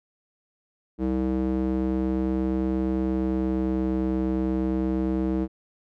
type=tone with band-pass filter; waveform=square; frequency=64.3 Hz; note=C2; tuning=30 cents flat; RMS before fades=-25 dBFS; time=0.98-5.48 s; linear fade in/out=50 ms; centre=300 Hz; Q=2.2; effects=none